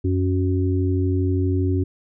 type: harmonic tone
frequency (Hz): 92.5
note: F#2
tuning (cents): 0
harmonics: 1 / 3 / 4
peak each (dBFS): -19 / -24 / -26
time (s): 0.04-1.84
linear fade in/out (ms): 10
effects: none